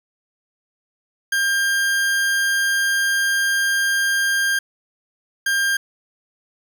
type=tone bursts at uneven times; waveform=40% pulse; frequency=1600 Hz; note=G6; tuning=35 cents sharp; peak=-16 dBFS; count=2; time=1.32-4.59 / 5.46-5.77 s; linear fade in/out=5 ms; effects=none